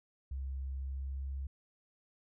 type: tone with pitch glide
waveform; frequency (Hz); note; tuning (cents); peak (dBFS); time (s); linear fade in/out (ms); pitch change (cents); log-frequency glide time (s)
sine; 66.9 to 67.83; C2 to C#2; +39 to -37; -36; 0.31-1.47; 5; +24; 0.72-1.35
effects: none